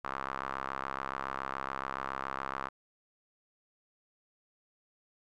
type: tone with band-pass filter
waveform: sawtooth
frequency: 67.1 Hz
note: C2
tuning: 44 cents sharp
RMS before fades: -38 dBFS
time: 0.04-2.69 s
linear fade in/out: 10 ms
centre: 1200 Hz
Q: 3.2
effects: none